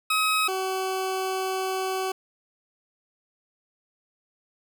20% pulse tone pair in turn, 1272 / 378.2 Hz, D#6 / F#4, +38 / +38 cents, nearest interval octave + major sixth, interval 2100 cents, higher first, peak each -16 / -21 dBFS, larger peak first, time 0.1-0.48 / 0.48-2.12 s, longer second, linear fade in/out 5 ms, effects none

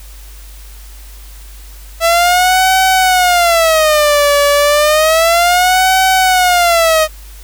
sawtooth tone with vibrato, 659.3 Hz, E5, in tune, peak -4 dBFS, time 2-7.08 s, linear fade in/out 50 ms, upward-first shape sine, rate 0.31 Hz, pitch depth 240 cents each way, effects added 50 Hz sine -31 dBFS peak until 7.43 s + white hiss -40 dBFS RMS until 7.43 s

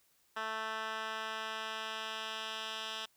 10% pulse tone with band-pass filter sweep, 220 Hz, A3, in tune, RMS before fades -40 dBFS, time 0.36-3.06 s, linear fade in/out 10 ms, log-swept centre 1700 to 3200 Hz, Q 1.5, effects white hiss -71 dBFS RMS until 3.16 s

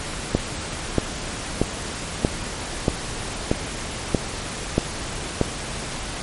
click train, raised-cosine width 2 ms, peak -3 dBFS, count 9, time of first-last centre 0.35-5.413 s, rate 1.58 Hz, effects pink hiss -30 dBFS RMS until 6.22 s + MP3 48 kbps

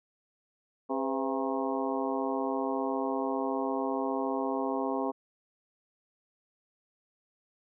harmonic tone with a mistuned harmonic, 134.7 Hz, C#3, 49 cents flat, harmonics 2 / 3 / 4 / 5 / 6 / 7 / 8, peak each -33 / -35 / -36 / -37 / -38 / -38 / -39 dBFS, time 0.89-5.12 s, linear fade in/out 20 ms, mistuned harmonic 4, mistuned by -92 cents, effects none

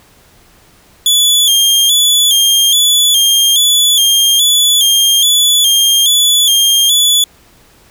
sawtooth tone with vibrato, 3322 Hz, G#7, in tune, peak -4 dBFS, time 1.06-7.24 s, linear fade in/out 2 ms, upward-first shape square, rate 1.2 Hz, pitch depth 60 cents each way, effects pink hiss -46 dBFS RMS until 7.9 s

